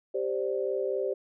sine chord, G suspended fourth, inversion none, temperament equal, 392 / 523.3 / 587.3 Hz, G4 / C5 / D5, 0 / 0 / 0 cents, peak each -30 / -31 / -34 dBFS, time 0.14-1.14 s, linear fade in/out 10 ms, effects none

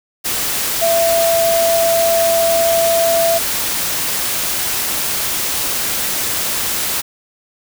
sine tone in noise, 669 Hz, E5, 25 cents sharp, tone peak -12 dBFS, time 0.81-3.39 s, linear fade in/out 20 ms, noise white, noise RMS -19 dBFS, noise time 0.24-7.02 s, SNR +4 dB, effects none

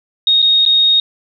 sine tone with dropouts, 3729 Hz, A#7, in tune, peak -8 dBFS, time 0.27-1 s, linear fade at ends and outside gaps 2 ms, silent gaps 0.419-0.425 / 0.652-0.661 s, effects none

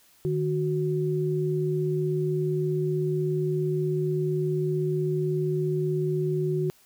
sine tone pair together, 152.6 / 369.2 Hz, D#3 / F#4, -33 / -4 cents, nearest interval octave + minor third, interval 1529 cents, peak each -26 dBFS, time 0.25-6.7 s, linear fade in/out 0 ms, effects white hiss -59 dBFS RMS until 6.85 s

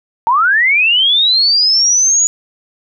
sine linear sweep, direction up, 876 to 6880 Hz, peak -8 dBFS, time 0.27-2.27 s, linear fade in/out 0 ms, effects none

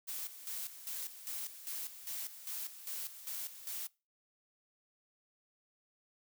blue noise with tremolo, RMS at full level -41 dBFS, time 0.07-3.88 s, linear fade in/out 20 ms, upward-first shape square, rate 2.5 Hz, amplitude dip 70%, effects noise-tail reverb RT60 0.3 s tail -24 dB re dry

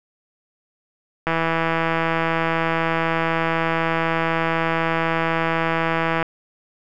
click train, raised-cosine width 0.5 ms, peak -6 dBFS, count 814, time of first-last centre 1.27-6.227 s, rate 164 Hz, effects none

